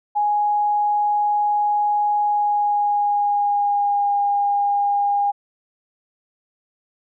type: tone with pitch glide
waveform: sine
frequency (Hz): 830.6 to 811.2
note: G#5 to G#5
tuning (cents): 0 to -41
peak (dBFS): -16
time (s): 0.15-5.32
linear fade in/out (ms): 20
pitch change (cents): -41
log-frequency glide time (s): 2.21-4.16
effects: none